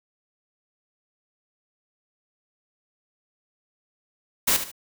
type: noise with echo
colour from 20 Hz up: white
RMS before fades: -20 dBFS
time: 4.47-4.57 s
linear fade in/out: 10 ms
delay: 73 ms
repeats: 2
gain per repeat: -10 dB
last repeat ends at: 4.716 s
effects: none